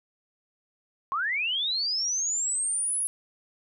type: linear sweep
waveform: sine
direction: up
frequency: 1030 to 10640 Hz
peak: -25 dBFS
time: 1.12-3.07 s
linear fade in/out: 0 ms
effects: none